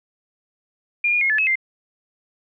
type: tone with pitch steps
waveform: sine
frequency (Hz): 2410 / 2434 / 2154 / 1730 / 2578 / 2093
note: D7 / D#7 / C7 / A6 / E7 / C7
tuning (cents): +44 / -39 / +50 / -30 / -39 / 0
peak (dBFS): -16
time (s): 1.04-1.556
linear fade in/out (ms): 5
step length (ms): 86
effects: none